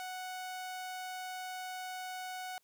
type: tone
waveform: sawtooth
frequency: 740 Hz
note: F#5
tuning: in tune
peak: -36 dBFS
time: 0-2.58 s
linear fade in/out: 0 ms
effects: white hiss -75 dBFS RMS until 2.63 s